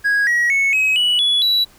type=tone with pitch steps; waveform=triangle; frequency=1652 / 1908.6 / 2205 / 2548 / 2944 / 3401 / 3929 Hz; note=G#6 / A#6 / C#7 / D#7 / F#7 / G#7 / B7; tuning=-10 / +40 / -10 / +41 / -9 / +40 / -10 cents; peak=-11 dBFS; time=0.04-1.65 s; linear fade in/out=20 ms; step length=230 ms; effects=tanh soft clip ceiling -7 dBFS + pink hiss -49 dBFS RMS until 1.78 s